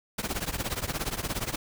pink noise with tremolo, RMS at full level -28 dBFS, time 0.18-1.56 s, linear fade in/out 5 ms, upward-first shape triangle, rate 17 Hz, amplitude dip 95%, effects none

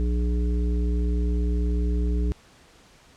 harmonic tone, 59.8 Hz, A#1, 45 cents sharp, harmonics 1 / 3 / 5 / 7, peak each -21 / -32 / -34 / -36 dBFS, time 0-2.32 s, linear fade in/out 0 ms, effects pink hiss -54 dBFS RMS until 3.16 s + low-pass 8000 Hz 12 dB/octave

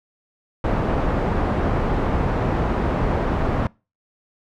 pink low-pass noise, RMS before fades -21 dBFS, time 0.64-3.67 s, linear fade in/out 2 ms, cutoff 1100 Hz, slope 12 dB/octave, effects noise-tail reverb RT60 0.3 s tail -25 dB re dry

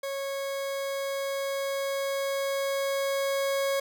40% pulse tone with level ramp, 550 Hz, C#5, 14 cents flat, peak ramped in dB -30 to -24 dBFS, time 0.03-3.8 s, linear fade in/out 5 ms, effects none

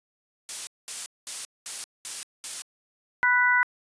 blue noise bursts, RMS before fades -31 dBFS, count 6, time 0.49-2.62 s, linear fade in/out 0 ms, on 180 ms, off 210 ms
harmonic tone, 493.9 Hz, B4, in tune, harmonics 2 / 3 / 4, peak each -25 / -21 / -23 dBFS, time 3.23-3.63 s, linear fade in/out 0 ms
effects resampled to 22050 Hz

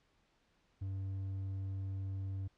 sine tone with hard clipping, 96.5 Hz, G2, 27 cents flat, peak -38 dBFS, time 0.81-2.48 s, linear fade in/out 10 ms, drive 3 dB, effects pink hiss -74 dBFS RMS until 2.57 s + low-pass 5000 Hz 12 dB/octave

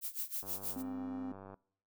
violet noise with tremolo, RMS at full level -37 dBFS, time 0.01-0.83 s, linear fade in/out 50 ms, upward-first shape sine, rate 6.3 Hz, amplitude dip 90%
click train, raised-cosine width 1 ms, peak -36 dBFS, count 109, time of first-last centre 0.43-1.542 s, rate 97.1 Hz
triangle tone, 261.6 Hz, C4, in tune, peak -36 dBFS, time 0.76-1.32 s, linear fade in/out 2 ms
effects noise-tail reverb RT60 0.6 s tail -23 dB re dry

